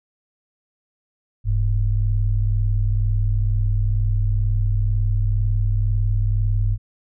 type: tone pair together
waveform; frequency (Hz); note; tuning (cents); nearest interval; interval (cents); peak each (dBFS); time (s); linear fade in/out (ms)
sine; 40.93 / 103; E1 / G#2; -12 / -14; octave + major third; 1598; -19; 1.44-6.78; 50
effects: none